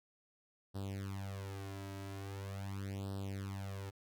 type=tone with flanger; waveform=sawtooth; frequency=98 Hz; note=G2; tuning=in tune; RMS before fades=-43 dBFS; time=0.74-3.91 s; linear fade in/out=20 ms; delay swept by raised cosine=0.22 to 3.12 ms; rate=0.42 Hz; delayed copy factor=+1; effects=none